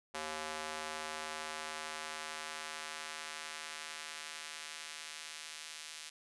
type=tone with high-pass filter sweep; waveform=square; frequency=77.78 Hz; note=D#2; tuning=in tune; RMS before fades=-44 dBFS; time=0.14-6.1 s; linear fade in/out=10 ms; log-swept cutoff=640 to 3000 Hz; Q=0.71; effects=resampled to 24000 Hz